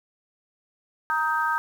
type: chord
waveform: sine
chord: Eb major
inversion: second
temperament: equal with one note detuned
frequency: 932.3 / 1258.2 / 1568 Hz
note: Bb5 / Eb6 / G6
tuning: 0 / +19 / 0 cents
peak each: -26 dBFS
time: 1.1-1.58 s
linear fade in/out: 0 ms
effects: 8-bit